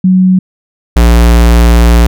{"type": "tone pair in turn", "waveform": ["sine", "square"], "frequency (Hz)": [185.6, 58.46], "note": ["F#3", "A#1"], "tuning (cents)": [6, 6], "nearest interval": "octave + minor sixth", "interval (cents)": 2000, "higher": "first", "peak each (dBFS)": -3, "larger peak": "neither", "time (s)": [[0.04, 0.39], [0.96, 2.07]], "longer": "second", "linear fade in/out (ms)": 5, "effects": []}